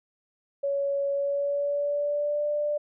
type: tone with pitch glide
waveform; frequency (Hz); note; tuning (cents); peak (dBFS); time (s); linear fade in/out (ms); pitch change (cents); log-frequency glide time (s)
sine; 560 to 591.2; C#5 to D5; +18 to +11; -24; 0.63-2.78; 10; +93; 1.12-2.45
effects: none